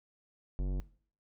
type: tone with tanh clipping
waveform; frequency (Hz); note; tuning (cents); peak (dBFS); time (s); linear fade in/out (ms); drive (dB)
sine; 47; F#1; +28; -32; 0.59-0.8; 0; 17
effects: noise-tail reverb RT60 0.5 s tail -20 dB re dry